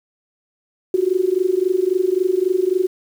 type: tone with amplitude modulation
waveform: sine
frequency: 370 Hz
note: F#4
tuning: in tune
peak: -11 dBFS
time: 0.94-2.87 s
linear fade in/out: 2 ms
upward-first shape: sine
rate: 23.7 Hz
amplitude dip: 90%
effects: 7-bit